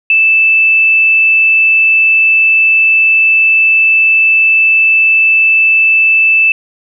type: tone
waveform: sine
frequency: 2637 Hz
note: E7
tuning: in tune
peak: -5 dBFS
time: 0.1-6.52 s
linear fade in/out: 2 ms
effects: none